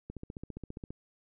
click train, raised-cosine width 3 ms, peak -28 dBFS, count 13, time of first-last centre 0.1-0.905 s, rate 14.9 Hz, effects none

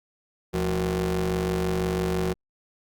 30% pulse ring-modulated tone, 98 Hz, G2, in tune, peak -18 dBFS, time 0.53-2.34 s, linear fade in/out 20 ms, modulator 271 Hz, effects Opus 48 kbps

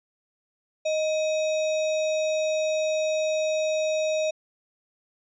sine tone with sample-and-hold, 622.3 Hz, D#5, in tune, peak -22 dBFS, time 0.85-4.31 s, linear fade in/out 10 ms, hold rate 3150 Hz, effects resampled to 16000 Hz

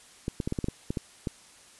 clicks, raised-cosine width 3 ms, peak -16 dBFS, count 10, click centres 0.281 / 0.402 / 0.475 / 0.524 / 0.588 / 0.643 / 0.685 / 0.905 / 0.972 / 1.272 s, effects white hiss -54 dBFS RMS until 1.79 s + resampled to 24000 Hz

